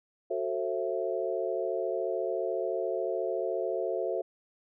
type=chord; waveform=sine; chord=F# half-diminished seventh; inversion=none; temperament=just; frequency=370 / 444 / 532.8 / 666 Hz; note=F#4 / A4 / C5 / E5; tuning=0 / +16 / +31 / +18 cents; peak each=-34 dBFS; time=0.3-4.22 s; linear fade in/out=10 ms; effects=none